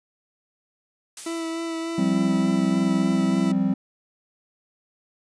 blue noise with exponential decay, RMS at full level -32 dBFS, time 1.17-2.14 s, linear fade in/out 2 ms, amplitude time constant 210 ms
40% pulse tone with vibrato, 329.6 Hz, E4, in tune, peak -26 dBFS, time 1.26-3.52 s, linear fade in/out 5 ms, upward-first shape sine, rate 3.4 Hz, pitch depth 16 cents each way
triangle chord, F suspended second, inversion none, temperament equal, 174.61 / 196 / 261.6 Hz, F3 / G3 / C4, 0 / 0 / 0 cents, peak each -24 / -20 / -22 dBFS, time 1.98-3.74 s, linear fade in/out 5 ms
effects resampled to 22050 Hz

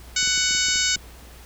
harmonic tone, 744 Hz, F#5, 9 cents sharp, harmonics 2 / 3 / 4 / 5 / 6 / 7 / 8 / 9 / 10, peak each -28 / -28 / -28 / -28 / -28 / -28 / -28 / -28 / -28 dBFS, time 0.16-0.96 s, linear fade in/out 5 ms
clicks, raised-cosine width 3 ms, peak -27 dBFS, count 8, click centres 0.229 / 0.275 / 0.377 / 0.51 / 0.55 / 0.685 / 0.758 / 0.964 s
effects added 60 Hz sine -43 dBFS peak until 1.45 s + pink hiss -47 dBFS RMS until 1.45 s

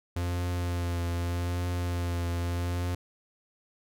45% pulse tone with vibrato, 87.31 Hz, F2, in tune, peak -28 dBFS, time 0.16-2.95 s, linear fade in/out 5 ms, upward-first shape triangle, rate 0.82 Hz, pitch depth 26 cents each way, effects none

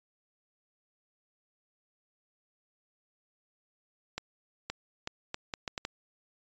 accelerating click train, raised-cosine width 0.2 ms, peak -17 dBFS, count 8, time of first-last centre 4.18-5.851 s, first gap 520 ms, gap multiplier 0.72, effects resampled to 16000 Hz

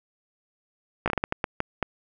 slowing click train, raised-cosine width 0.5 ms, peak -9 dBFS, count 10, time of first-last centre 1.06-1.827 s, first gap 17 ms, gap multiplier 1.38, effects none

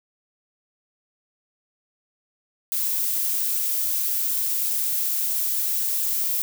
violet noise, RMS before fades -24 dBFS, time 2.72-6.42 s, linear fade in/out 0 ms, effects none

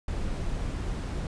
brown noise, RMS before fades -31 dBFS, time 0.08-1.27 s, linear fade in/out 2 ms, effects resampled to 22050 Hz

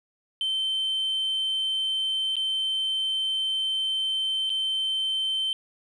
sine tone with dropouts, 3096 Hz, G7, 22 cents flat, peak -22 dBFS, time 0.41-5.53 s, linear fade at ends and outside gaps 1 ms, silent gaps 2.356-2.366 / 4.495-4.501 s, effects tanh soft clip ceiling -22 dBFS + 10-bit

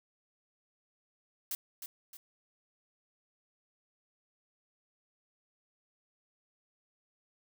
blue noise with echo, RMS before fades -36 dBFS, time 1.51-1.55 s, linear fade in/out 2 ms, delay 310 ms, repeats 2, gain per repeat -7 dB, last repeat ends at 2.17 s, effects none

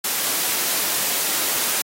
white noise, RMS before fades -22 dBFS, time 0.04-1.82 s, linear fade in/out 5 ms, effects high-pass 200 Hz 12 dB/octave + AAC 48 kbps

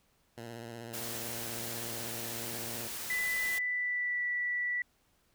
10% pulse tone with vibrato, 116.54 Hz, A#2, in tune, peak -34 dBFS, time 0.37-2.88 s, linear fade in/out 10 ms, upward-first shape sine, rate 16 Hz, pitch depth 47 cents each way
white noise, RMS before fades -40 dBFS, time 0.93-3.59 s, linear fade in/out 10 ms
sine tone with pitch glide, 1996 to 1958.3 Hz, B6 to B6, +18 to -15 cents, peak -30 dBFS, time 3.1-4.82 s, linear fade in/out 2 ms, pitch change -33 cents, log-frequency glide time 3.43-4.24 s
effects pink hiss -71 dBFS RMS until 5.34 s

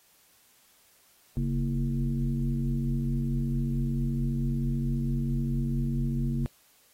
sine tone with frequency modulation, 138.59 Hz, C#3, in tune, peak -25 dBFS, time 1.37-6.46 s, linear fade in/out 0 ms, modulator 93.9 Hz, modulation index 1.2, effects white hiss -62 dBFS RMS until 6.93 s + AAC 48 kbps

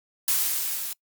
blue noise with level ramp, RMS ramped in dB -22 to -32 dBFS, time 0.28-0.93 s, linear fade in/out 2 ms, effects noise-tail reverb RT60 0.1 s tail -24 dB re dry + Opus 48 kbps

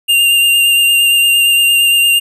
square tone with vibrato, 2794 Hz, F7, in tune, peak -8 dBFS, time 0.08-2.2 s, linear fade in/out 20 ms, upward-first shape sine, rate 8.7 Hz, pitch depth 17 cents each way, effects none

